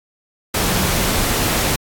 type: tone in noise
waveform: sine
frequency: 183.2 Hz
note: F#3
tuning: 17 cents flat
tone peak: -25 dBFS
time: 0.62-1.13 s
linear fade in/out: 5 ms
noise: pink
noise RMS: -18 dBFS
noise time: 0.54-1.76 s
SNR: -10 dB
effects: AAC 64 kbps